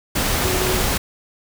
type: tone in noise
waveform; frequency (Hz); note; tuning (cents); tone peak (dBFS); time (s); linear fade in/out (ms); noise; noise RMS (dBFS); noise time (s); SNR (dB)
sine; 370; F#4; 0; -24; 0.43-0.81; 10; pink; -20; 0.15-0.98; -7
effects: none